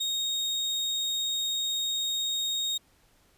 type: tone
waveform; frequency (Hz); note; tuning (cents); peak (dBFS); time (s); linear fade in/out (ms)
35% pulse; 3729; A#7; 0; -25; 0-2.78; 10
effects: pink hiss -64 dBFS RMS until 3.37 s + resampled to 32000 Hz